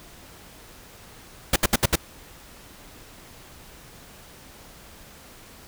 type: noise bursts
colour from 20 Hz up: pink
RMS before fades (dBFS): -18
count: 5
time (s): 1.53-1.957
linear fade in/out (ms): 5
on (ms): 31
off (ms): 68
effects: pink hiss -47 dBFS RMS until 5.67 s